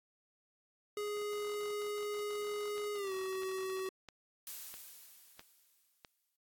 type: tone with pitch glide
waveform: square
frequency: 415.3 to 378.6 Hz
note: G#4 to F#4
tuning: 0 to +40 cents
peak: -37 dBFS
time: 0.97-3.89 s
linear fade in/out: 2 ms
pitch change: -160 cents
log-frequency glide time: 2.94-3.13 s
type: click train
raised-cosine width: 0.2 ms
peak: -32 dBFS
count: 6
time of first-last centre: 2.78-6.048 s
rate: 1.53 Hz
type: noise with exponential decay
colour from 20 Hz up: blue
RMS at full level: -43 dBFS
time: 4.47-6.36 s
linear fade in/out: 1 ms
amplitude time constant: 410 ms
effects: AAC 64 kbps